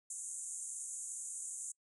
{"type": "band-pass noise", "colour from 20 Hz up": "pink", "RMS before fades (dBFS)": -44, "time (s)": [0.1, 1.72], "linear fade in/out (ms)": 5, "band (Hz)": [6600, 10000], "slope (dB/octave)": 96, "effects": ["noise-tail reverb RT60 0.1 s tail -25 dB re dry"]}